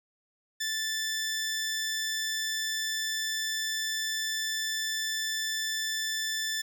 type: tone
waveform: 15% pulse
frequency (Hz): 1760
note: A6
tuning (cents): 0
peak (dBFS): -23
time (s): 0.6-6.62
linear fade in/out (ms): 10
effects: none